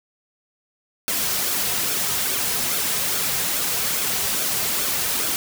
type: noise with flanger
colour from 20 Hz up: white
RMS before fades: -23 dBFS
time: 1.08-5.36 s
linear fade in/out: 0 ms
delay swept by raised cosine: 1 to 3.6 ms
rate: 2.4 Hz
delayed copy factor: -0.5
effects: none